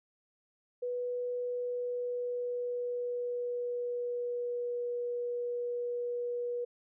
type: tone with pitch glide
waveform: sine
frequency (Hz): 491.3 to 483.4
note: B4 to B4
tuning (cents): -9 to -37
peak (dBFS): -32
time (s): 0.82-6.65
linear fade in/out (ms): 10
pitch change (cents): -28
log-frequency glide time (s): 1.28-4.86
effects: none